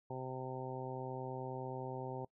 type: harmonic tone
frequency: 129.6 Hz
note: C3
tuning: 16 cents flat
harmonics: 1 / 2 / 3 / 4 / 5 / 6 / 7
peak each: -45 / -50 / -46 / -48 / -52 / -49 / -48 dBFS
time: 0.1-2.25 s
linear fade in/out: 5 ms
effects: noise-tail reverb RT60 0.1 s tail -22 dB re dry